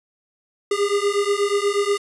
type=beating tone pair; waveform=square; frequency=401.2 / 409.5 Hz; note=G4 / G#4; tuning=+40 / -24 cents; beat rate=8.3 Hz; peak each=-22 dBFS; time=0.71-1.98 s; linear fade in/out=5 ms; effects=resampled to 24000 Hz